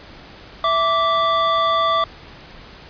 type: tone pair together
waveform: square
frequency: 659.3 / 1165.3 Hz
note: E5 / D6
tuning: 0 / -14 cents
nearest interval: minor seventh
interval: 986 cents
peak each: -22 / -17 dBFS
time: 0.64-2.04 s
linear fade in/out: 2 ms
effects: pink hiss -41 dBFS RMS until 2.89 s + resampled to 11025 Hz